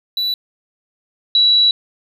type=tone pair in turn; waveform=triangle / sine; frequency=3951 / 3921 Hz; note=B7 / B7; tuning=0 / -13 cents; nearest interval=unison; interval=13 cents; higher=first; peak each=-15 / -9 dBFS; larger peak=second; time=0.17-0.34 / 1.35-1.71 s; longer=second; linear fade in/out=2 ms; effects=none